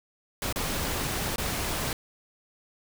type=noise with dropouts; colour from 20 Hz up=pink; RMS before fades=-30 dBFS; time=0.42-1.93 s; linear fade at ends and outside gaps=2 ms; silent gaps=0.526-0.559 / 1.36-1.381 s; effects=none